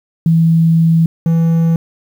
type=tone pair in turn; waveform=sine / triangle; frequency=164.2 / 165.15 Hz; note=E3 / E3; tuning=-6 / +4 cents; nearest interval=unison; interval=10 cents; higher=second; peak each=-7 dBFS; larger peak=neither; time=0.26-1.06 / 1.26-1.76 s; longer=first; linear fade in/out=2 ms; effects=7-bit